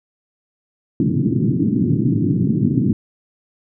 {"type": "band-pass noise", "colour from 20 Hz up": "pink", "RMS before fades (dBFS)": -17, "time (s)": [1, 2.93], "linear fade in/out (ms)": 2, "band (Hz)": [110, 330], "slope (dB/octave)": 48, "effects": []}